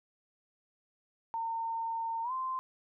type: tone with pitch glide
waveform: sine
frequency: 911 to 1040.4 Hz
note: A#5 to C6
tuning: -40 to -10 cents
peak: -32 dBFS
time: 1.34-2.59 s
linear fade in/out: 0 ms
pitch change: +230 cents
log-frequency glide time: 2.23-2.32 s
effects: none